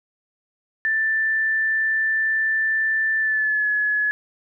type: tone with pitch glide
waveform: sine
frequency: 1769 to 1698.9 Hz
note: A6 to G#6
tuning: +9 to +39 cents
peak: -18 dBFS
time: 0.85-4.11 s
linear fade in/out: 0 ms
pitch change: -70 cents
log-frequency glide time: 3.18-3.68 s
effects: none

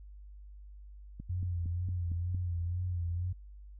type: click train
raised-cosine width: 5 ms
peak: -30 dBFS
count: 6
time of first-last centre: 1.2-2.347 s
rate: 4.36 Hz
type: tone with vibrato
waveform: sine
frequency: 88 Hz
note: F2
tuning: 14 cents sharp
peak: -31 dBFS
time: 1.29-3.33 s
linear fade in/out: 10 ms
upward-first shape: sine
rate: 2.1 Hz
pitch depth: 57 cents each way
effects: added 50 Hz sine -47 dBFS peak until 3.79 s

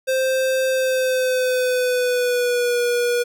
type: tone with pitch glide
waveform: square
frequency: 523.3 to 482.6 Hz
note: C5 to B4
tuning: 0 to -40 cents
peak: -18 dBFS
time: 0.07-3.24 s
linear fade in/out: 20 ms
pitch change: -140 cents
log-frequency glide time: 0.68-2.8 s
effects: none

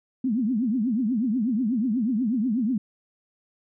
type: tone with vibrato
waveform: sine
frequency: 234 Hz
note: A#3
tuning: 7 cents sharp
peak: -21 dBFS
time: 0.24-2.78 s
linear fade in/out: 5 ms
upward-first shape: triangle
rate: 8.2 Hz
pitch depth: 290 cents each way
effects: none

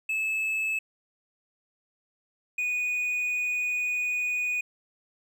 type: tone pair in turn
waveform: triangle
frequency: 2605 / 2472 Hz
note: E7 / D#7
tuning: -21 / -12 cents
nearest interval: minor second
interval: 91 cents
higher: first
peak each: -24 dBFS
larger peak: neither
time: 0.09-0.79 / 2.58-4.61 s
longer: second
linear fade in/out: 5 ms
effects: none

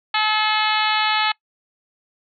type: harmonic tone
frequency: 430 Hz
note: A4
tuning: 40 cents flat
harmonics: 2 / 3 / 4 / 5 / 6 / 7 / 8 / 9 / 10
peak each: -22 / -24 / -25 / -26 / -27 / -27 / -28 / -29 / -29 dBFS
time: 0.14-1.32 s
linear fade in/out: 5 ms
effects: noise-tail reverb RT60 0.1 s tail -23 dB re dry

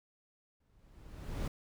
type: noise with exponential growth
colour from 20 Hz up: brown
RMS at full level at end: -33 dBFS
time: 0.6-1.48 s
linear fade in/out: 5 ms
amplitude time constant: 190 ms
effects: none

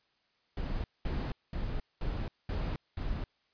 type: noise bursts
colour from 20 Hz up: brown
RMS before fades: -34 dBFS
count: 6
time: 0.57-3.24 s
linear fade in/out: 2 ms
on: 270 ms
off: 210 ms
effects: white hiss -73 dBFS RMS until 3.53 s + resampled to 11025 Hz

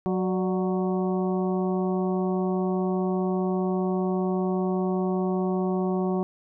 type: harmonic tone with a mistuned harmonic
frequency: 185 Hz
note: F#3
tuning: in tune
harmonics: 1 / 2 / 3 / 4 / 5 / 6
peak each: -25 / -27 / -36 / -34 / -40 / -40 dBFS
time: 0.06-6.23 s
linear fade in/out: 0 ms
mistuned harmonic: 3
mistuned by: +90 cents
effects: none

